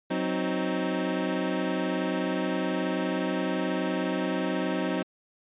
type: chord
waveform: 25% pulse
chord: C diminished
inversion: second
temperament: equal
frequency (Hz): 185 / 261.6 / 311.1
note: Gb3 / C4 / Eb4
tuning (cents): 0 / 0 / 0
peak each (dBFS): -27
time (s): 0.1-5.03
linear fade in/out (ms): 10
effects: resampled to 8000 Hz